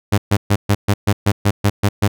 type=tone bursts; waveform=sawtooth; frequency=101.3 Hz; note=G#2; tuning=43 cents flat; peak=-7 dBFS; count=11; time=0.12-2.08 s; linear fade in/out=10 ms; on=60 ms; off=130 ms; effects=none